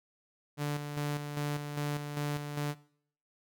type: tone with tremolo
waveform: sawtooth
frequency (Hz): 146.4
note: D3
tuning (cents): -5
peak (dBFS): -27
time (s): 0.57-2.75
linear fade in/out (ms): 50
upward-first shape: square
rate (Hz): 2.5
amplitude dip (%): 50
effects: noise-tail reverb RT60 0.6 s tail -20 dB re dry